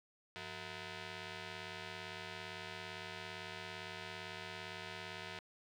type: ring-modulated tone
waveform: 5% pulse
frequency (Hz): 275.3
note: C#4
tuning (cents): -12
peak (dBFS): -30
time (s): 0.36-5.39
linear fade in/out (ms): 0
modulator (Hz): 1200
effects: low-pass 5000 Hz 12 dB/octave + 12-bit